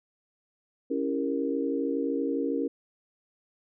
sine chord, C# diminished seventh, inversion none, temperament equal with one note detuned, 277.2 / 329.6 / 397 / 466.2 Hz, C#4 / E4 / G4 / Bb4, 0 / 0 / +22 / 0 cents, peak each -29 / -33 / -35 / -31 dBFS, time 0.9-2.68 s, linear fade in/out 10 ms, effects none

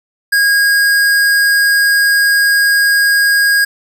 square tone, 1635 Hz, G#6, 28 cents flat, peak -9 dBFS, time 0.32-3.65 s, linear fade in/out 10 ms, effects none

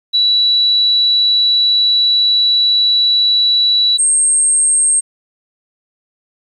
sine tone pair in turn, 3934 / 8474 Hz, B7 / C9, -7 / +21 cents, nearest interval octave + minor second, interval 1328 cents, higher second, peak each -9 dBFS, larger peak neither, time 0.13-3.98 / 3.98-5.01 s, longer first, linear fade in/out 20 ms, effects 8-bit

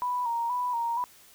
sine tone with vibrato, 960 Hz, B5, 49 cents flat, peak -26 dBFS, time 0.02-1.04 s, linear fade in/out 0 ms, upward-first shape square, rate 2.1 Hz, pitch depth 50 cents each way, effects white hiss -55 dBFS RMS until 1.34 s

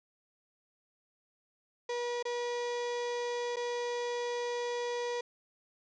35% pulse tone with dropouts, 482.2 Hz, B4, 41 cents flat, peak -31 dBFS, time 1.89-5.21 s, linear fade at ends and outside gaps 5 ms, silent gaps 2.227-2.252 / 3.56-3.567 s, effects resampled to 16000 Hz + 11-bit

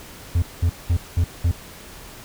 triangle tone bursts, 85.6 Hz, F2, 34 cents flat, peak -13 dBFS, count 5, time 0.35-1.515 s, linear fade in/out 5 ms, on 73 ms, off 200 ms, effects pink hiss -41 dBFS RMS until 2.24 s

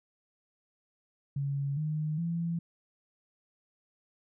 sine tone with pitch steps, 140 / 153.56 / 168.42 Hz, C#3 / D#3 / E3, +18 / -22 / +37 cents, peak -29 dBFS, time 1.36-2.59 s, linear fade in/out 5 ms, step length 410 ms, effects none

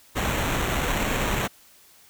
pink noise with sample-and-hold, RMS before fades -25 dBFS, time 0.15-1.48 s, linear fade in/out 20 ms, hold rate 4900 Hz, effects white hiss -54 dBFS RMS until 2.09 s

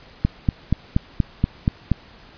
click train, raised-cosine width 5 ms, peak -4 dBFS, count 8, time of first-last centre 0.25-1.917 s, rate 4.2 Hz, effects pink hiss -47 dBFS RMS until 2.37 s + resampled to 11025 Hz

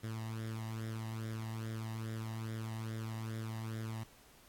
sawtooth tone with flanger, 111.6 Hz, A2, 25 cents sharp, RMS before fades -41 dBFS, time 0.03-4.04 s, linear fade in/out 10 ms, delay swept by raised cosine 0.56 to 1.06 ms, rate 2.4 Hz, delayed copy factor +0.7, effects pink hiss -62 dBFS RMS until 4.48 s + AAC 64 kbps

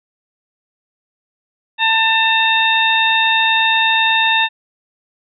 harmonic tone with a mistuned harmonic, 894 Hz, A5, 27 cents sharp, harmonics 1 / 2 / 3 / 4, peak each -17 / -17 / -17 / -17 dBFS, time 1.78-4.49 s, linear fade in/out 50 ms, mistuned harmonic 4, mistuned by +45 cents, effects none

